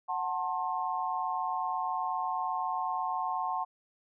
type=chord; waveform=sine; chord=F# diminished; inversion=none; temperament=just; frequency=740 / 888 / 1065.6 Hz; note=F#5 / A5 / C6; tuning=0 / +16 / +31 cents; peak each=-34 dBFS; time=0.08-3.65 s; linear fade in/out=20 ms; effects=none